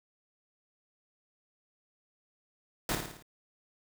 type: noise with echo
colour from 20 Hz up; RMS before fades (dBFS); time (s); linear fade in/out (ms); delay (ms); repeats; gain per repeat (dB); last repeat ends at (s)
pink; -31; 2.89-2.95; 2; 55; 5; -5; 3.225
effects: none